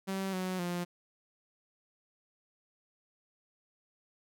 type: tone with pitch steps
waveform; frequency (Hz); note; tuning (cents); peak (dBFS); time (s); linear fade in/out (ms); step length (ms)
sawtooth; 192.5 / 185.1 / 175.8; G3 / F#3 / F3; -31 / +1 / +12; -29; 0.07-0.85; 20; 260
effects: none